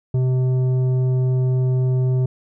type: tone with tanh clipping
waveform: sine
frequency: 128.3 Hz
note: C3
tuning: 34 cents flat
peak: -17 dBFS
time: 0.14-2.26 s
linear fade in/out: 5 ms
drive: 9 dB
effects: none